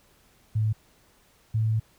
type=tone pair in turn; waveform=sine; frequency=108.5 / 110.33 Hz; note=A2 / A2; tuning=-24 / +5 cents; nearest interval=unison; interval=29 cents; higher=second; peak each=-21 dBFS; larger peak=neither; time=0.55-0.73 / 1.54-1.8 s; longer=second; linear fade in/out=10 ms; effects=pink hiss -61 dBFS RMS until 1.98 s